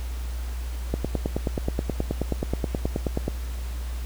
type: click train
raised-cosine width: 2 ms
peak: -11 dBFS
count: 23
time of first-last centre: 0.94-3.28 s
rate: 9.4 Hz
effects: added 60 Hz sine -28 dBFS peak until 4.05 s + pink hiss -44 dBFS RMS until 4.05 s